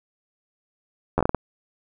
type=slowing click train; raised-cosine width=1 ms; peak=-6 dBFS; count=7; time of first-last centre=1.18-1.347 s; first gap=11 ms; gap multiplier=1.37; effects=none